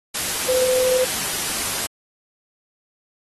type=tone in noise; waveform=sine; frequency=510 Hz; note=C5; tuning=44 cents flat; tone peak=-17 dBFS; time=0.48-1.05 s; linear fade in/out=10 ms; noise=white; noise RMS=-24 dBFS; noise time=0.14-1.87 s; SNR=+4 dB; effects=AAC 32 kbps